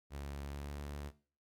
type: tone with pitch glide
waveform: sawtooth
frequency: 70.6 to 72.21 Hz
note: C#2 to D2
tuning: +32 to -29 cents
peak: -38 dBFS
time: 0.1-1.12 s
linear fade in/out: 50 ms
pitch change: +39 cents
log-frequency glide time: 0.48-0.75 s
effects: noise-tail reverb RT60 0.4 s tail -17 dB re dry + Opus 48 kbps